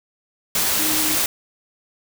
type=tone in noise; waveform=sine; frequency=310 Hz; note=D#4; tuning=6 cents flat; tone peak=-27 dBFS; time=0.79-1.15 s; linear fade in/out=2 ms; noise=white; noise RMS=-20 dBFS; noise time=0.55-1.26 s; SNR=-10 dB; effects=none